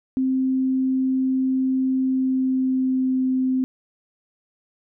sine tone with pitch glide, 261.6 to 259 Hz, C4 to C4, 0 to -17 cents, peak -18 dBFS, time 0.17-3.64 s, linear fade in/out 0 ms, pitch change -17 cents, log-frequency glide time 1.98-3.26 s, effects none

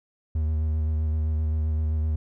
triangle tone with vibrato, 77.78 Hz, D#2, in tune, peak -20 dBFS, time 0.35-2.16 s, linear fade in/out 5 ms, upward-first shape square, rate 7.7 Hz, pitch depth 19 cents each way, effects none

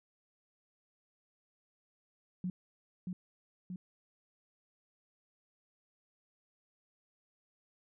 sine tone with echo, 182 Hz, F#3, 28 cents flat, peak -33 dBFS, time 2.44-2.5 s, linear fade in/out 2 ms, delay 630 ms, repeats 2, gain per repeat -3 dB, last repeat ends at 3.76 s, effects none

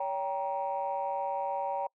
sine chord, G diminished, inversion second, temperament just, 564.5 / 784 / 940.8 Hz, Db5 / G5 / Bb5, +31 / 0 / +16 cents, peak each -34 / -33 / -33 dBFS, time 0-1.87 s, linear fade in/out 5 ms, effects noise-tail reverb RT60 0.1 s tail -26 dB re dry + tanh soft clip ceiling -23 dBFS

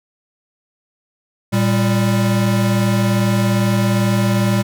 square tone pair together, 114.87 / 197.3 Hz, A#2 / G3, -25 / +11 cents, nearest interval major sixth, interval 936 cents, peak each -17 dBFS, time 1.52-4.63 s, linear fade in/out 20 ms, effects none

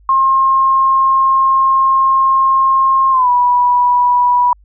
sine tone with pitch glide, 1068 to 979.4 Hz, C6 to B5, +35 to -15 cents, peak -8 dBFS, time 0.09-4.53 s, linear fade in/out 2 ms, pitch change -150 cents, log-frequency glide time 3.11-3.29 s, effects added 50 Hz sine -43 dBFS peak until 4.64 s

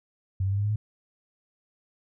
sine tone with pitch steps, 95 / 97.28 / 99.61 / 102 / 104.44 / 106.94 Hz, F#2 / G2 / G2 / G#2 / G#2 / A2, +46 / -13 / +28 / -31 / +10 / -49 cents, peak -23 dBFS, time 0.4-0.76 s, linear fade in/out 5 ms, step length 60 ms, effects none

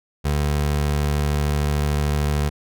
25% pulse tone, 73.42 Hz, D2, in tune, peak -15 dBFS, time 0.24-2.5 s, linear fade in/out 20 ms, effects none

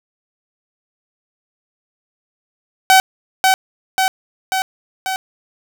sawtooth tone with echo, 760 Hz, F#5, 46 cents sharp, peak -3 dBFS, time 2.9-3 s, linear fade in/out 0 ms, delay 540 ms, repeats 4, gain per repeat -3 dB, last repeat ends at 5.16 s, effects none

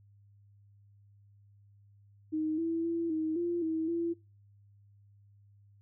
sine tone with pitch steps, 311.8 / 330.1 / 335 / 315.6 / 345.3 / 321 / 337.8 Hz, D#4 / E4 / E4 / D#4 / F4 / E4 / E4, +4 / +2 / +28 / +25 / -20 / -46 / +42 cents, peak -29 dBFS, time 2.32-4.14 s, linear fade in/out 20 ms, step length 260 ms, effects noise-tail reverb RT60 0.3 s tail -23 dB re dry + added 101 Hz sine -58 dBFS peak until 5.81 s

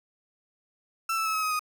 35% pulse tone with pitch steps, 1334 / 1315.6 / 1297.5 / 1279.7 / 1262 / 1244.7 Hz, E6 / E6 / E6 / D#6 / D#6 / D#6, +20 / -4 / -28 / +48 / +24 / 0 cents, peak -24 dBFS, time 1.09-1.594 s, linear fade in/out 5 ms, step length 84 ms, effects none

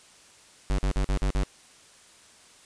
square tone bursts, 48.34 Hz, G1, 23 cents flat, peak -23 dBFS, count 6, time 0.7-1.434 s, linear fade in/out 0 ms, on 84 ms, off 46 ms, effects white hiss -54 dBFS RMS until 2.65 s + resampled to 22050 Hz

